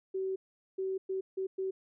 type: tone bursts at uneven times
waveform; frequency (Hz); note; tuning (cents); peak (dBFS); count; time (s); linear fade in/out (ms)
sine; 380.9; G4; -50; -31; 5; 0.14-0.36 / 0.78-0.98 / 1.09-1.21 / 1.37-1.47 / 1.58-1.71; 10
effects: none